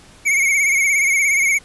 square tone with vibrato, 2217 Hz, C#7, in tune, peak -14 dBFS, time 0.25-1.59 s, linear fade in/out 20 ms, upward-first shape sine, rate 17 Hz, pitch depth 70 cents each way, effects pink hiss -46 dBFS RMS until 1.64 s + resampled to 24000 Hz

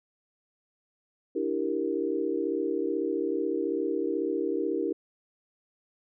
sine chord, E half-diminished seventh, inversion third, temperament equal, 293.7 / 329.6 / 392 / 466.2 Hz, D4 / E4 / G4 / Bb4, 0 / 0 / 0 / 0 cents, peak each -33 / -31 / -31 / -32 dBFS, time 1.35-4.93 s, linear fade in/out 10 ms, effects none

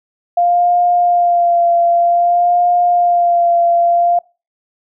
sine tone with vibrato, 697 Hz, F5, 4 cents flat, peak -9 dBFS, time 0.37-4.19 s, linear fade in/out 5 ms, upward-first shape sine, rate 0.53 Hz, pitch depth 24 cents each way, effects noise-tail reverb RT60 0.3 s tail -24 dB re dry

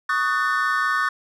triangle chord, D# half-diminished seventh, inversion third, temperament just, 1120.1 / 1244.5 / 1493.4 / 1792.1 Hz, C#6 / D#6 / F#6 / A6, +18 / 0 / +16 / +31 cents, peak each -23 dBFS, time 0.09-1.09 s, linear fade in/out 5 ms, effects none

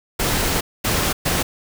pink noise bursts at uneven times, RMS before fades -20 dBFS, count 3, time 0.19-0.61 / 0.84-1.13 / 1.25-1.43 s, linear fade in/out 10 ms, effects none

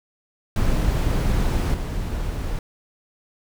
brown noise with level steps, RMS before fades -20 / -26 dBFS, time 0.56-2.59 s, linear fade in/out 2 ms, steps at 1.74 s, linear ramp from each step 2 ms, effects none

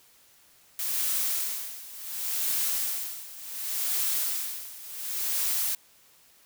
blue noise with tremolo, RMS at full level -27 dBFS, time 0.79-5.75 s, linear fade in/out 2 ms, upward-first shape sine, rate 0.69 Hz, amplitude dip 85%, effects white hiss -59 dBFS RMS until 6.45 s

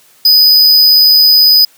square tone, 4989 Hz, D#8, 4 cents sharp, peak -4 dBFS, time 0.25-1.65 s, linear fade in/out 5 ms, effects white hiss -46 dBFS RMS until 1.77 s + high-pass 100 Hz 12 dB/octave

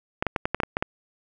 clicks, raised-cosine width 0.5 ms, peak -8 dBFS, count 9, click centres 0.225 / 0.267 / 0.362 / 0.455 / 0.546 / 0.602 / 0.634 / 0.769 / 0.825 s, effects none

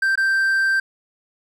triangle tone with dropouts, 1568 Hz, G6, in tune, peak -14 dBFS, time 0.02-0.8 s, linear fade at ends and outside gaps 5 ms, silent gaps 0.156-0.175 s, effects none

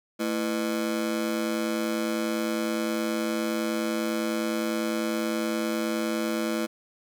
30% pulse ring-modulated tone, 277.2 Hz, C#4, in tune, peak -20 dBFS, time 0.19-6.67 s, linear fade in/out 20 ms, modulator 54.9 Hz, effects none

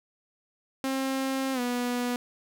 sawtooth tone with pitch glide, 266.8 to 244.7 Hz, C4 to B3, +34 to -16 cents, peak -23 dBFS, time 0.84-2.16 s, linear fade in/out 0 ms, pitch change -150 cents, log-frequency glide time 1.53-1.6 s, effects none

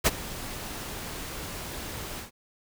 pink noise with ADSR envelope, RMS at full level -18 dBFS, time 0.04-2.31 s, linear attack 25 ms, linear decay 32 ms, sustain -19 dB, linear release 120 ms, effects none

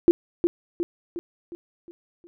sine tone with echo, 343.7 Hz, F4, 28 cents flat, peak -10 dBFS, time 0.08-0.11 s, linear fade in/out 0 ms, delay 360 ms, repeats 6, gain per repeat -6 dB, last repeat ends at 2.27 s, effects none

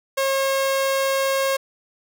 sawtooth tone, 541 Hz, C#5, 42 cents flat, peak -15 dBFS, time 0.17-1.57 s, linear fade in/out 10 ms, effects none

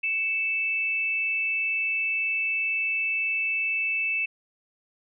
sine tone pair together, 2239 / 2637 Hz, C#7 / E7, +17 / 0 cents, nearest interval minor third, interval 283 cents, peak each -33 / -24 dBFS, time 0.03-4.26 s, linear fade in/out 10 ms, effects none

